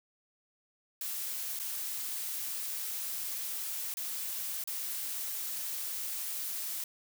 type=noise with dropouts; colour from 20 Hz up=blue; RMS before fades=-37 dBFS; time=1.01-6.84 s; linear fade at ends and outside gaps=2 ms; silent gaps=1.591-1.597 / 3.94-3.97 / 4.64-4.674 s; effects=none